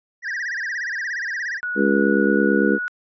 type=tone with vibrato; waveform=triangle; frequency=1760 Hz; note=A6; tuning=in tune; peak=-22 dBFS; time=0.22-1.61 s; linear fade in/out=50 ms; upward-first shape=sine; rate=17 Hz; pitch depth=190 cents each way
type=tone; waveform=sine; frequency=1463 Hz; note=F#6; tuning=20 cents flat; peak=-23 dBFS; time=1.63-2.88 s; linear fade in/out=0 ms
type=harmonic tone; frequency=69 Hz; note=C#2; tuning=7 cents flat; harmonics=3 / 4 / 5 / 6 / 7; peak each=-20 / -21 / -22 / -23 / -23 dBFS; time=1.75-2.79 s; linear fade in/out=50 ms
effects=resampled to 16000 Hz